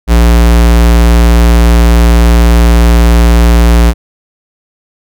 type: tone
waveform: square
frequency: 58.27 Hz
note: A#1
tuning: in tune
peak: -3 dBFS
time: 0.07-3.94 s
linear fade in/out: 50 ms
effects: none